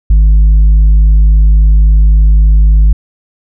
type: tone with tanh clipping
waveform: triangle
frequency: 51.8 Hz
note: G#1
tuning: 4 cents flat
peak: -3 dBFS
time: 0.1-2.93 s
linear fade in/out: 5 ms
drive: 8 dB
effects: none